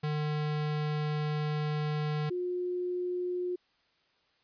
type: tone pair in turn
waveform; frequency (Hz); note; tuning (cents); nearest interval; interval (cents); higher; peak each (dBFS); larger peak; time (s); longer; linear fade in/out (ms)
square / sine; 150.8 / 358.7; D3 / F4; +46 / +46; octave + minor third; 1500; second; -30 / -30; neither; 0.03-2.3 / 2.3-3.56; first; 10
effects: white hiss -70 dBFS RMS until 4.43 s + resampled to 11025 Hz